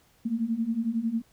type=beating tone pair; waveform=sine; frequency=221.1 / 232.1 Hz; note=A3 / A#3; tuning=+9 / -7 cents; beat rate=11 Hz; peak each=-30 / -27 dBFS; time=0.25-1.22 s; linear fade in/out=10 ms; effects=pink hiss -63 dBFS RMS until 1.32 s